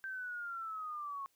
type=linear sweep; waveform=sine; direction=down; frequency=1568 to 1090 Hz; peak=-39 dBFS; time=0.04-1.26 s; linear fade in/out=0 ms; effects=white hiss -75 dBFS RMS until 1.35 s